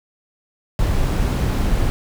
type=noise; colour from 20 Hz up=brown; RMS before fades=-18 dBFS; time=0.79-1.9 s; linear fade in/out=0 ms; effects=none